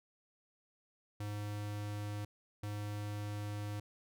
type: tone bursts at uneven times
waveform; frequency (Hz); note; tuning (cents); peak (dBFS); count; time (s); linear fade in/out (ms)
square; 103.83; G#2; 0; -39; 2; 1.2-2.25 / 2.63-3.8; 5
effects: none